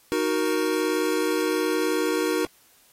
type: chord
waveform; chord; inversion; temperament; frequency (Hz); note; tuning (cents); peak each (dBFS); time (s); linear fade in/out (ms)
square; D# minor; none; equal with one note detuned; 311.1 / 370 / 468.6; D#4 / F#4 / A#4; 0 / 0 / +9; -27; 0.12-2.45; 0
effects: white hiss -58 dBFS RMS until 2.92 s + AAC 48 kbps